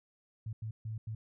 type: tone bursts at uneven times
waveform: sine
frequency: 110 Hz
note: A2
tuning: in tune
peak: -36 dBFS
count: 4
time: 0.46-0.53 / 0.62-0.71 / 0.85-0.98 / 1.07-1.15 s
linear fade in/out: 5 ms
effects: none